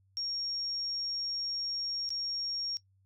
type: tone with dropouts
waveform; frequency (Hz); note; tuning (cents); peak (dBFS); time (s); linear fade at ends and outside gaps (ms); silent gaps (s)
sine; 5560; F8; -9; -32; 0.17-2.77; 0; 2.091-2.104
effects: noise-tail reverb RT60 0.1 s tail -20 dB re dry + added 96 Hz sine -65 dBFS peak until 3.05 s